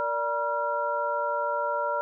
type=tone cluster; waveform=sine; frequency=466.2 / 585 / 958 / 1375 Hz; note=A#4 / D5 / A#5 / F6; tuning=0 / -7 / +47 / -27 cents; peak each=-38 / -29 / -29 / -31 dBFS; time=0-2.01 s; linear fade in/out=0 ms; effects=none